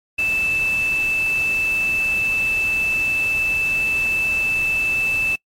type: tone in noise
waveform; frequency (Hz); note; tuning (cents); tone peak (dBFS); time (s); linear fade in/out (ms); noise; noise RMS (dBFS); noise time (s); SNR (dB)
sine; 2637; E7; 0; -17; 0.18-5.36; 10; pink; -34; 0.18-5.36; +14
effects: noise-tail reverb RT60 0.1 s tail -24 dB re dry + MP3 64 kbps